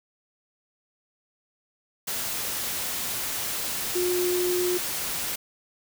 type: tone in noise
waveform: sine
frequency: 358.2 Hz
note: F4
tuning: 44 cents sharp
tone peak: -23 dBFS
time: 3.95-4.78 s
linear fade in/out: 10 ms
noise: white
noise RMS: -30 dBFS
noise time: 2.07-5.36 s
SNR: +4 dB
effects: none